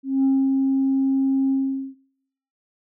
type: tone with ADSR envelope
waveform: sine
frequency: 268.9 Hz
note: C4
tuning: 47 cents sharp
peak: -13 dBFS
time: 0.03-1.95 s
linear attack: 210 ms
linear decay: 250 ms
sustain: -3 dB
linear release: 440 ms
effects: noise-tail reverb RT60 0.8 s tail -25 dB re dry + tanh soft clip ceiling -13 dBFS